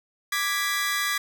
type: chord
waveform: sawtooth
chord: G# diminished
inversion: second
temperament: equal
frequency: 1174.7 / 1661.2 / 1975.5 Hz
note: D6 / G#6 / B6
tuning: 0 / 0 / 0 cents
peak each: -26 / -25 / -24 dBFS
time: 0.32-1.18 s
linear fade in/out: 5 ms
effects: none